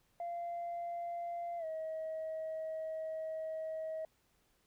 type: tone with pitch glide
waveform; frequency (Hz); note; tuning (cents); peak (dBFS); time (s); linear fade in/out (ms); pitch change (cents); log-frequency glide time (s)
sine; 690 to 636.4; F5 to D#5; -21 to +39; -36; 0.2-4.05; 2; -140; 1.58-1.65
effects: tanh soft clip ceiling -35 dBFS + pink hiss -74 dBFS RMS until 4.66 s